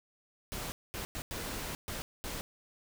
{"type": "noise bursts at uneven times", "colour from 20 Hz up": "pink", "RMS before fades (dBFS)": -39, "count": 6, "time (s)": [[0.52, 0.72], [0.94, 1.05], [1.15, 1.22], [1.31, 1.75], [1.88, 2.02], [2.24, 2.41]], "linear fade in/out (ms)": 0, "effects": []}